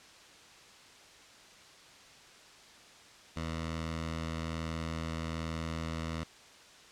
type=tone with notch filter; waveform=10% pulse; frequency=81.2 Hz; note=E2; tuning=26 cents flat; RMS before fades=-37 dBFS; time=3.36-6.24 s; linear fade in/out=10 ms; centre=380 Hz; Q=1.4; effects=white hiss -55 dBFS RMS until 6.91 s + low-pass 6000 Hz 12 dB/octave